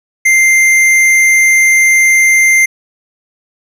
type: tone with hard clipping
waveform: sine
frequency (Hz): 2093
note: C7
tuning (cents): 0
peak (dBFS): -7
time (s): 0.25-2.66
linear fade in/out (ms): 10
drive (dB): 11
effects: none